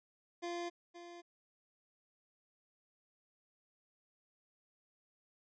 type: tone with echo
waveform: 25% pulse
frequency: 346.2 Hz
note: F4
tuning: 15 cents flat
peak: -35 dBFS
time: 0.42-0.7 s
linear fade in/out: 20 ms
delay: 520 ms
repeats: 1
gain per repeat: -11 dB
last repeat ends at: 1.22 s
effects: resampled to 16000 Hz